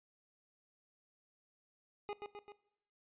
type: tone with echo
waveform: 25% pulse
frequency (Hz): 412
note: G#4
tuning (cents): -14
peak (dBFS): -35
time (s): 2.09-2.13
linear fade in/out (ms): 0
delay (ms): 130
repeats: 3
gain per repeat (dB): -4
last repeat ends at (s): 2.52
effects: noise-tail reverb RT60 0.8 s tail -20 dB re dry + resampled to 8000 Hz